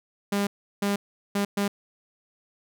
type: tone bursts at uneven times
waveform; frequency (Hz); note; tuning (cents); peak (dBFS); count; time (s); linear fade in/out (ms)
sawtooth; 201.5; G3; +48; -19; 4; 0.32-0.47 / 0.82-0.96 / 1.35-1.45 / 1.57-1.68; 5
effects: none